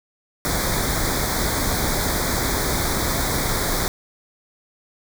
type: band-stop noise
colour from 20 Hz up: pink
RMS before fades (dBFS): -22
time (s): 0.45-3.88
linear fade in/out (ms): 0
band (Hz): 2300 to 3400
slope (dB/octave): 96
effects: none